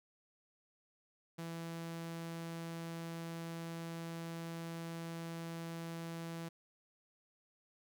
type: tone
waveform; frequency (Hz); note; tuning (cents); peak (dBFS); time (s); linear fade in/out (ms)
sawtooth; 166.3; E3; +16; -38; 1.38-6.49; 10
effects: none

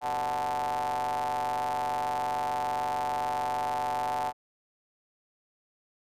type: ring-modulated tone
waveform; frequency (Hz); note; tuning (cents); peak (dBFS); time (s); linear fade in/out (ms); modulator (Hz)
45% pulse; 69.2; C#2; -2; -25; 0.01-4.33; 50; 807
effects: resampled to 32000 Hz

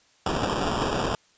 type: noise with sample-and-hold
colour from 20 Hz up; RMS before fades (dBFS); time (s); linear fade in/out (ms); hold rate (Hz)
white; -26; 0.26-1.15; 2; 2100
effects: white hiss -61 dBFS RMS until 1.37 s + resampled to 16000 Hz

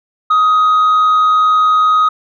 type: tone with frequency modulation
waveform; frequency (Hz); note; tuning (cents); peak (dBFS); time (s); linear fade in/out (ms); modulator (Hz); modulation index
sine; 1255; D#6; +15; -5; 0.3-2.09; 10; 102; 0.2
effects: tanh soft clip ceiling -7 dBFS

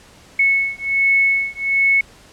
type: beating tone pair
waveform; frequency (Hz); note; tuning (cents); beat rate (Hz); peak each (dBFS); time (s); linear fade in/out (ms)
sine; 2200 / 2201.3; C#7 / C#7; -14 / -13; 1.3; -17; 0.39-2.01; 5
effects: pink hiss -46 dBFS RMS until 2.32 s + low-pass 9000 Hz 12 dB/octave

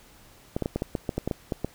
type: clicks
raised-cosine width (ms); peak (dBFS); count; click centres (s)
2; -13; 12; 0.565 / 0.623 / 0.659 / 0.76 / 0.821 / 0.952 / 1.092 / 1.18 / 1.276 / 1.312 / 1.522 / 1.646
effects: pink hiss -54 dBFS RMS until 1.74 s

